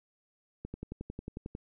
click train, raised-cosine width 3 ms, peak -26 dBFS, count 11, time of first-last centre 0.65-1.551 s, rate 11.1 Hz, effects none

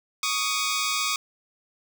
10% pulse tone pair together, 1123 / 1238.4 Hz, C#6 / D#6, +22 / -9 cents, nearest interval major second, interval 169 cents, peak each -19 / -18 dBFS, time 0.23-1.16 s, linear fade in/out 2 ms, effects none

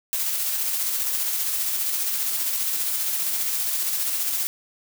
blue noise with tremolo, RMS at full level -24 dBFS, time 0.13-4.47 s, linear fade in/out 0 ms, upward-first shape square, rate 15 Hz, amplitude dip 25%, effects none

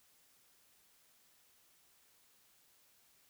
silence, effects white hiss -69 dBFS RMS until 3.29 s

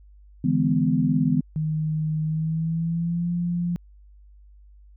sine chord, E dominant seventh, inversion third, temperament equal with one note detuned, 146.83 / 164.81 / 207.7 / 251.7 Hz, D3 / E3 / G#3 / B3, 0 / 0 / 0 / +33 cents, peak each -25 / -23 / -26 / -22 dBFS, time 0.44-1.41 s, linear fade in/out 5 ms
sine tone with pitch glide, 155.56 to 173.6 Hz, D#3 to F3, 0 to -10 cents, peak -22 dBFS, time 1.56-3.76 s, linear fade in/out 0 ms, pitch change +190 cents, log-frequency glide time 2.23-3.31 s
effects added 50 Hz sine -47 dBFS peak until 4.96 s

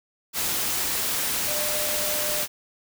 sine tone in noise, 600 Hz, D5, 37 cents sharp, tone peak -32 dBFS, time 1.45-2.46 s, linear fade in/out 50 ms, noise white, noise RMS -26 dBFS, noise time 0.33-2.48 s, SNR -9 dB, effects none

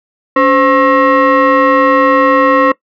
sine tone with frequency modulation, 281.9 Hz, C#4, 29 cents sharp, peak -5 dBFS, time 0.36-2.72 s, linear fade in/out 5 ms, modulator 801 Hz, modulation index 1.6, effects noise-tail reverb RT60 0.1 s tail -21 dB re dry + tanh soft clip ceiling -1 dBFS

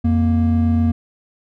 triangle tone pair together, 87.3 / 234.1 Hz, F2 / A#3, 0 / +8 cents, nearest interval octave + perfect fourth, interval 1708 cents, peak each -14 dBFS, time 0.04-0.92 s, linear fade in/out 10 ms, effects none

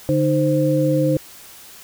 sine tone cluster, 146.4 / 308.4 / 521 Hz, D3 / D#4 / C5, -5 / -15 / -7 cents, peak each -19 dBFS, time 0.09-1.17 s, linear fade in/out 0 ms, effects white hiss -42 dBFS RMS until 1.83 s

